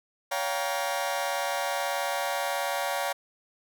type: chord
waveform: sawtooth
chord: G half-diminished seventh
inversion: second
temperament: just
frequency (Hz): 564.5 / 705.6 / 784 / 940.8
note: Db5 / F5 / G5 / Bb5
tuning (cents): +31 / +18 / 0 / +16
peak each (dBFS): -28 / -29 / -30 / -30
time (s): 0.31-3.13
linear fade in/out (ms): 10
effects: none